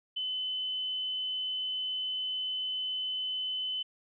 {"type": "tone", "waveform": "sine", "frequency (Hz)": 3029, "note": "F#7", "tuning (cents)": 40, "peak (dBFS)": -31, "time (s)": [0.16, 3.83], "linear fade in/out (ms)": 10, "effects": []}